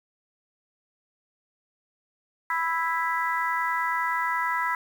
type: harmonic tone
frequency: 329.6 Hz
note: E4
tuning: in tune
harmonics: 3 / 4 / 5 / 6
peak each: -27 / -30 / -32 / -30 dBFS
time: 2.5-4.75 s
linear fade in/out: 2 ms
effects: 8-bit